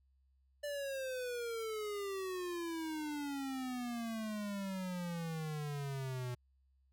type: exponential sweep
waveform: square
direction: down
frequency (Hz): 589 to 122.2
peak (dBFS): -39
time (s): 0.63-6.35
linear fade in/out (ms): 10
effects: added 66 Hz sine -69 dBFS peak until 6.92 s